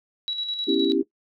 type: tone with tremolo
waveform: sine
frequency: 3900 Hz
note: B7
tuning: 23 cents flat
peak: -24 dBFS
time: 0.28-0.92 s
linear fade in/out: 0 ms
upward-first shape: square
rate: 9.7 Hz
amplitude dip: 45%
type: chord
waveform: sine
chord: C# half-diminished seventh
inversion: third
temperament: equal with one note detuned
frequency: 246.9 / 277.2 / 329.6 / 394 Hz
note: B3 / C#4 / E4 / G4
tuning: 0 / 0 / 0 / +9 cents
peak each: -29 / -23 / -23 / -24 dBFS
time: 0.67-1.03 s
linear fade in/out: 20 ms
effects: noise-tail reverb RT60 0.1 s tail -17 dB re dry

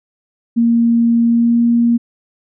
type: tone with pitch glide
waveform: sine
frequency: 233.1 to 235.4 Hz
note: A#3 to A#3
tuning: 0 to +17 cents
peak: -9 dBFS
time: 0.56-1.98 s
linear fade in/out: 20 ms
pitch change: +17 cents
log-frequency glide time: 1.25-1.62 s
effects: none

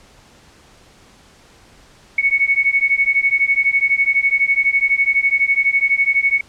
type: beating tone pair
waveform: sine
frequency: 2211 / 2223 Hz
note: C#7 / C#7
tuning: -5 / +4 cents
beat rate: 12 Hz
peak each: -16 dBFS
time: 2.18-6.41 s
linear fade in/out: 5 ms
effects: pink hiss -48 dBFS RMS until 6.48 s + low-pass 8000 Hz 12 dB/octave

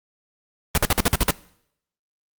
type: noise bursts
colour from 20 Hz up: pink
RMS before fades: -17 dBFS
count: 8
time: 0.75-1.308 s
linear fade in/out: 0 ms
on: 26 ms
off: 50 ms
effects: noise-tail reverb RT60 0.7 s tail -21 dB re dry + Opus 32 kbps

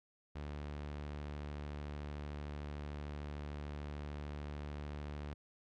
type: tone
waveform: sawtooth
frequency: 73.42 Hz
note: D2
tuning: in tune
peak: -38 dBFS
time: 0.35-5.34 s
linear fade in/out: 10 ms
effects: low-pass 4000 Hz 12 dB/octave

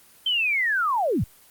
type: linear sweep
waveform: sine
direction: down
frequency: 3136 to 63.4 Hz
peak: -20 dBFS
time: 0.26-1.24 s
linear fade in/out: 5 ms
effects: white hiss -53 dBFS RMS until 1.5 s + Opus 24 kbps

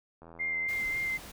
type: click train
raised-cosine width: 1 ms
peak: -36 dBFS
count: 38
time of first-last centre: 0.22-0.665 s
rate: 83.1 Hz
type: tone with vibrato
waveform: sine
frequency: 2093 Hz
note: C7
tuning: in tune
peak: -29 dBFS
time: 0.39-1.18 s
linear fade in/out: 20 ms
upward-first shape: sine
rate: 3.7 Hz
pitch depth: 15 cents each way
type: noise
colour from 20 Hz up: pink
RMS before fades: -46 dBFS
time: 0.68-1.32 s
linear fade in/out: 10 ms
effects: none

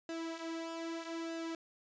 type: tone with flanger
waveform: sawtooth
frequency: 329.6 Hz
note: E4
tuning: in tune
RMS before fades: -41 dBFS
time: 0.09-1.55 s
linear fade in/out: 2 ms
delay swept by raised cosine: 0.89 to 5.59 ms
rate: 0.8 Hz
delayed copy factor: -0.65
effects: resampled to 16000 Hz

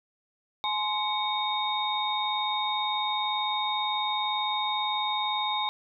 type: tone cluster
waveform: sine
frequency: 845 / 1040 / 2230 / 3701 Hz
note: G#5 / C6 / C#7 / A#7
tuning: +30 / -11 / +10 / -13 cents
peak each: -30 / -32 / -37 / -30 dBFS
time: 0.64-5.69 s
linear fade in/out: 0 ms
effects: none

